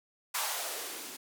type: noise with band-pass filter sweep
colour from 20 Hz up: violet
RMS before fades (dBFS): -37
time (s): 0.34-1.17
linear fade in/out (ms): 10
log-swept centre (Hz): 990 to 240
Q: 2.4
effects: none